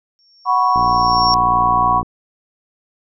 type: tone with exponential growth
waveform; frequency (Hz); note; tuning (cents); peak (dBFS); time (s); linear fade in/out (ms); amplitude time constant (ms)
sine; 5490; F8; -31; -14; 0.19-1.34; 0; 250
type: chord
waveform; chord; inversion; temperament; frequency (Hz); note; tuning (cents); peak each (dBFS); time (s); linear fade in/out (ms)
sine; F# suspended fourth; none; just; 740 / 986.7 / 1110; F#5 / B5 / C#6; 0 / -2 / +2; -18 / -16 / -15; 0.45-2.03; 50
type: click train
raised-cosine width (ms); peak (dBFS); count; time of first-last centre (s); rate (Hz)
3; -14; 76; 0.76-2.029; 59.1
effects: none